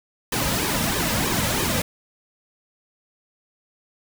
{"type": "noise with flanger", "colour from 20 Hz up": "pink", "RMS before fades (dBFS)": -23, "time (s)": [0.32, 1.82], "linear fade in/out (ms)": 5, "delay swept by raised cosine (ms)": [1.4, 2.8], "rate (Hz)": 3.1, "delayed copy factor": -0.7, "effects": []}